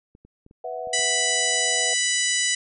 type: clicks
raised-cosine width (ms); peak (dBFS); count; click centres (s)
3; -36; 6; 0.151 / 0.25 / 0.464 / 0.511 / 0.872 / 0.993
type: chord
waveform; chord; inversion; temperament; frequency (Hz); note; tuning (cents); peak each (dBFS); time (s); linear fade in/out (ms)
sine; B suspended fourth; none; equal with one note detuned; 493.9 / 656.2 / 740; B4 / E5 / F#5; 0 / -8 / 0; -33; 0.64-1.94; 5
type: harmonic tone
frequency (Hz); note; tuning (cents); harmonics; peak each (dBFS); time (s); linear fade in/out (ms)
988; B5; 0; 2 / 3 / 4 / 5 / 6 / 7 / 8 / 9; -26 / -28 / -30 / -32 / -29 / -28 / -30 / -30; 0.93-2.55; 5
effects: none